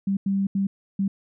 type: tone bursts at uneven times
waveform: sine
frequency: 196 Hz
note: G3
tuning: in tune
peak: -20 dBFS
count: 4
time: 0.07-0.17 / 0.26-0.47 / 0.55-0.67 / 0.99-1.08 s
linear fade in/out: 5 ms
effects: none